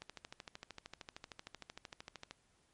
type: click train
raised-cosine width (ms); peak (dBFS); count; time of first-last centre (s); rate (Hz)
0.2; -29; 31; 0.02-2.31; 13.1
effects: pink hiss -73 dBFS RMS until 2.73 s + MP3 48 kbps